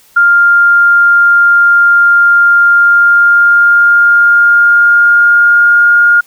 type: tone with pitch glide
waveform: sine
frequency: 1400 to 1417.9 Hz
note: F6 to F6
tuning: +4 to +26 cents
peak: -3 dBFS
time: 0.16-6.21 s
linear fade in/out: 10 ms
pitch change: +22 cents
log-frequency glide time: 2.68-5.94 s
effects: white hiss -45 dBFS RMS until 6.26 s